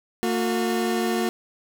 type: tone pair together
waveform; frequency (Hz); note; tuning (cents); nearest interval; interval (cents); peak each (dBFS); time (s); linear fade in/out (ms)
30% pulse; 227.2 / 360.6; A#3 / F#4; -44 / -45; minor sixth; 799; -22; 0.23-1.29; 0
effects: none